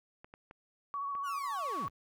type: clicks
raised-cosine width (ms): 0.5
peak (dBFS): -35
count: 4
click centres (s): 0.245 / 0.339 / 0.511 / 1.152
type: tone with vibrato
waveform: sine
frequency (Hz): 1123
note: C#6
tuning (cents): +22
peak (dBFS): -34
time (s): 0.94-1.88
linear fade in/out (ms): 0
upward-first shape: sine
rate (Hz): 14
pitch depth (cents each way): 28
type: linear sweep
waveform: 35% pulse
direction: down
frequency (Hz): 1521 to 34.65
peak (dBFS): -39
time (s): 1.23-1.9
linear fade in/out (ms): 50
effects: none